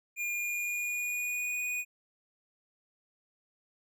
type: tone with pitch glide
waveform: square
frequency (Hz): 2417 to 2471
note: D7 to D#7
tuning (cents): +49 to -13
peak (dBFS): -32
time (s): 0.16-1.85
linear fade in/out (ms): 50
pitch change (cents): +38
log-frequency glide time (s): 0.32-1.59
effects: none